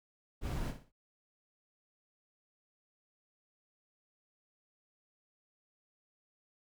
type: noise with echo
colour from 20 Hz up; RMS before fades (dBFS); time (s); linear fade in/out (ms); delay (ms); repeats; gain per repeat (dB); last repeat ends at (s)
brown; -35; 0.41-0.74; 50; 60; 3; -10; 0.92
effects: none